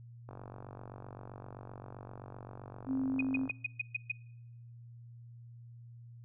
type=click train; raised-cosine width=1 ms; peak=-33 dBFS; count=154; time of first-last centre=0.29-3.498 s; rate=47.7 Hz
type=tone; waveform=sine; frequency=264.4 Hz; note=C4; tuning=18 cents sharp; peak=-30 dBFS; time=2.86-3.49 s; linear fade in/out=50 ms
type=tone bursts; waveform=sine; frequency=2491 Hz; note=D#7; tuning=1 cent sharp; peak=-30 dBFS; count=7; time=3.19-4.117 s; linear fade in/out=5 ms; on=21 ms; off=130 ms
effects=noise-tail reverb RT60 0.9 s tail -24 dB re dry + added 118 Hz sine -49 dBFS peak until 6.24 s